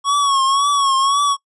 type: tone with vibrato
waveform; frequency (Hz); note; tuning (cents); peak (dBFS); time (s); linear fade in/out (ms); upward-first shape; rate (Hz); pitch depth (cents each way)
square; 1108.7; C#6; 0; -14; 0.04-1.37; 50; triangle; 1.9; 75
effects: noise-tail reverb RT60 0.1 s tail -24 dB re dry + resampled to 24000 Hz